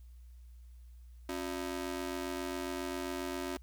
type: ring-modulated tone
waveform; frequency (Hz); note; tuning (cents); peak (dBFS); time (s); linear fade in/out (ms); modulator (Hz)
sawtooth; 316.8; D#4; +31; -29; 1.29-3.57; 0; 43.7
effects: added 60 Hz sine -50 dBFS peak until 3.62 s + white hiss -74 dBFS RMS until 3.62 s